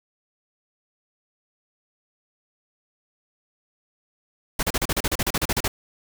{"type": "noise bursts", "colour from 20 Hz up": "pink", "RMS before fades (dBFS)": -23, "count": 15, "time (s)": [4.59, 5.68], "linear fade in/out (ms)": 5, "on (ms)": 40, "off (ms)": 35, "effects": []}